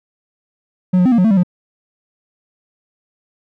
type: tone with pitch steps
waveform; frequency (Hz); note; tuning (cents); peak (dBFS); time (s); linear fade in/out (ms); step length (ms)
triangle; 182.8 / 179.5 / 257.2 / 234.1 / 181.7 / 223.6 / 195.2 / 178.1; F#3 / F3 / C4 / A#3 / F#3 / A3 / G3 / F3; -21 / +48 / -30 / +8 / -31 / +28 / -7 / +34; -7; 0.93-1.434; 10; 63
effects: none